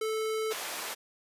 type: tone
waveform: square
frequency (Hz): 437.9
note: A4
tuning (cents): -8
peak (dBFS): -30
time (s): 0.01-0.53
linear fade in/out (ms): 5
type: high-pass noise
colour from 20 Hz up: pink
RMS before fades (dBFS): -37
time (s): 0.5-0.95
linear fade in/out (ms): 20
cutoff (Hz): 640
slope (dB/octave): 12
effects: resampled to 32000 Hz